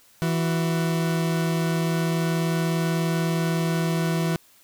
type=tone pair together; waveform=40% pulse; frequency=164.82 / 370 Hz; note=E3 / F#4; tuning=0 / 0 cents; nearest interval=octave + major second; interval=1400 cents; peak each=-21 / -30 dBFS; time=0.22-4.36 s; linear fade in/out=0 ms; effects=white hiss -56 dBFS RMS until 4.63 s